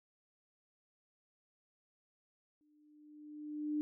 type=tone with exponential growth; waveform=sine; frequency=299.7 Hz; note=D4; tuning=35 cents sharp; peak=-31 dBFS; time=2.61-3.81 s; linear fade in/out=0 ms; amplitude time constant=260 ms; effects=none